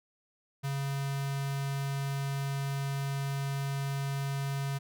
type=tone with notch filter; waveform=square; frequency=138.59 Hz; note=C#3; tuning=in tune; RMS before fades=-33 dBFS; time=0.63-4.79 s; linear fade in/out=20 ms; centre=340 Hz; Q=0.97; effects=none